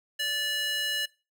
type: tone with high-pass filter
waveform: square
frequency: 582 Hz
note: D5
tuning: 16 cents flat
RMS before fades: -30 dBFS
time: 0.19-1.06 s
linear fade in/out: 10 ms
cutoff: 2300 Hz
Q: 3.5
effects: noise-tail reverb RT60 0.3 s tail -21 dB re dry